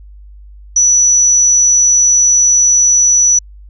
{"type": "tone", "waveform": "sine", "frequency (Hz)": 5920, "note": "F#8", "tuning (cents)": 0, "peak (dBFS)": -6, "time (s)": [0.76, 3.39], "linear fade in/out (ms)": 5, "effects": ["added 50 Hz sine -33 dBFS peak until 3.69 s"]}